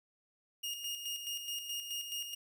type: tone with tremolo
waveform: sawtooth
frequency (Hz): 2846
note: F7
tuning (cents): +32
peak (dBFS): -33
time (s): 0.63-2.35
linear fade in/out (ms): 10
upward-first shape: square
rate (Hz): 4.7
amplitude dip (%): 50
effects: 12-bit